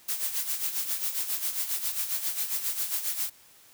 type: noise with tremolo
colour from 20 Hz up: blue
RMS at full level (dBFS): -28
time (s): 0.08-3.3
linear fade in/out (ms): 10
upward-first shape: sine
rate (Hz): 7.4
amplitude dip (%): 65
effects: white hiss -56 dBFS RMS until 3.73 s